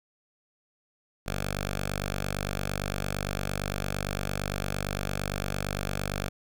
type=tone with notch filter; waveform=5% pulse; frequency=48.79 Hz; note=G1; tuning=7 cents flat; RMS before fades=-32 dBFS; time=1.26-6.29 s; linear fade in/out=10 ms; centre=330 Hz; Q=0.84; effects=none